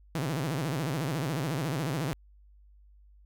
sawtooth tone with vibrato, 146.83 Hz, D3, in tune, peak -25 dBFS, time 0.15-2.13 s, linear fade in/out 0 ms, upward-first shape sine, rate 14 Hz, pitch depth 250 cents each way, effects added 50 Hz sine -54 dBFS peak until 3.25 s

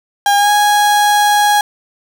35% pulse tone with pitch glide, 810 to 828.5 Hz, G#5 to G#5, -43 to -4 cents, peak -7 dBFS, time 0.26-1.61 s, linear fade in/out 2 ms, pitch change +39 cents, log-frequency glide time 0.37-0.5 s, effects none

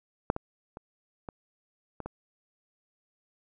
clicks, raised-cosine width 1 ms, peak -9 / -19 / -27 / -24 / -23 / -23 dBFS, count 6, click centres 0.301 / 0.364 / 0.771 / 1.288 / 2.003 / 2.06 s, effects none

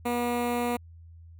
15% pulse tone with notch filter, 241.1 Hz, B3, 41 cents flat, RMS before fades -28 dBFS, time 0.05-0.77 s, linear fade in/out 10 ms, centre 5200 Hz, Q 0.91, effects added 83 Hz sine -46 dBFS peak until 1.39 s

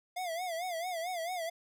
square tone with vibrato, 695 Hz, F5, 9 cents flat, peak -35 dBFS, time 0.16-1.5 s, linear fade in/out 10 ms, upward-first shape sine, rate 4.5 Hz, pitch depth 120 cents each way, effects none

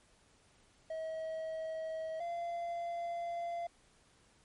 triangle tone pair in turn, 640 / 686.7 Hz, D#5 / F5, +49 / -29 cents, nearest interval minor second, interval 122 cents, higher second, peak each -35 / -34 dBFS, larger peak second, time 0.9-2.2 / 2.2-3.67 s, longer second, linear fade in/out 5 ms, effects pink hiss -67 dBFS RMS until 4.44 s + MP3 48 kbps

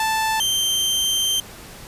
sawtooth tone pair in turn, 880 / 3136 Hz, A5 / G7, 0 / 0 cents, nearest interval octave + minor seventh, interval 2200 cents, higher second, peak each -15 dBFS, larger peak neither, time 0-0.4 / 0.4-1.4 s, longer second, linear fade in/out 2 ms, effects pink hiss -40 dBFS RMS until 1.87 s + resampled to 32000 Hz

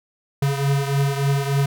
square beating tone pair, 138.59 / 141.99 Hz, C#3 / C#3, 0 / +42 cents, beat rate 3.4 Hz, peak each -20 / -25 dBFS, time 0.42-1.66 s, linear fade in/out 5 ms, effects none

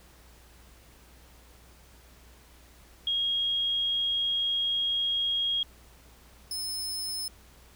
sine / sawtooth tone pair in turn, 3272 / 5218 Hz, G#7 / E8, -26 / -18 cents, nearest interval minor sixth, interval 808 cents, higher second, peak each -25 / -29 dBFS, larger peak first, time 3.07-5.63 / 6.51-7.28 s, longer first, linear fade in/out 2 ms, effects added 60 Hz sine -55 dBFS peak until 7.75 s + pink hiss -57 dBFS RMS until 7.75 s

